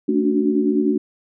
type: chord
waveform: sine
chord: D major seventh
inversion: second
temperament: equal with one note detuned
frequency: 220 / 283.8 / 293.7 / 370 Hz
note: A3 / C#4 / D4 / F#4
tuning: 0 / +41 / 0 / 0 cents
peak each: -21 dBFS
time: 0.08-0.98 s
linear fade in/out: 10 ms
effects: none